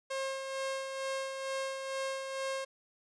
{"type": "tone with tremolo", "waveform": "sawtooth", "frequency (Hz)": 536, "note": "C5", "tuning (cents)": 42, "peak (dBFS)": -29, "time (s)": [0.1, 2.65], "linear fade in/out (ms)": 10, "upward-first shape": "sine", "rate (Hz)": 2.2, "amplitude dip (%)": 45, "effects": ["resampled to 22050 Hz"]}